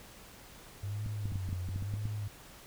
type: tone with vibrato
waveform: sine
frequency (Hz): 98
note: G2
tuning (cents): 0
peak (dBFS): -34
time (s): 0.83-2.28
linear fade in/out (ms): 5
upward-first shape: sine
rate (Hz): 1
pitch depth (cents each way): 140
type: clicks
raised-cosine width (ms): 5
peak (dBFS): -27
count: 11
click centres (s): 1.062 / 1.256 / 1.321 / 1.357 / 1.489 / 1.529 / 1.688 / 1.76 / 1.824 / 1.939 / 2.055
effects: pink hiss -53 dBFS RMS until 2.66 s